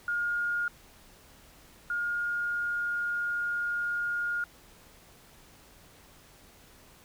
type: tone pair in turn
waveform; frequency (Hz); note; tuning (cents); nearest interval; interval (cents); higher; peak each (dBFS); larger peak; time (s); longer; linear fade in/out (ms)
sine; 1422 / 1422; F6 / F6; +31 / +31; unison; 0; neither; -27 / -28; first; 0.08-0.68 / 1.9-4.44; second; 2
effects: pink hiss -56 dBFS RMS until 7.04 s